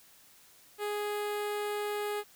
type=tone with notch filter; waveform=sawtooth; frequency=415.3 Hz; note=G#4; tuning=in tune; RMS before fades=-34 dBFS; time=0.78-2.24 s; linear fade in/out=50 ms; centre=5800 Hz; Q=1.4; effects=white hiss -59 dBFS RMS until 2.35 s